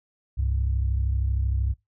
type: tone pair together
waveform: sine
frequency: 66.1 / 99.04 Hz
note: C2 / G2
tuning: +18 / +18 cents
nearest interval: perfect fifth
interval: 700 cents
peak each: -22 / -27 dBFS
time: 0.37-1.74 s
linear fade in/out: 20 ms
effects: noise-tail reverb RT60 0.2 s tail -23 dB re dry + tanh soft clip ceiling -14 dBFS